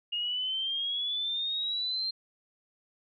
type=exponential sweep; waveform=sine; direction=up; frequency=2844 to 4186 Hz; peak=-29 dBFS; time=0.12-2.11 s; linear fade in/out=10 ms; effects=none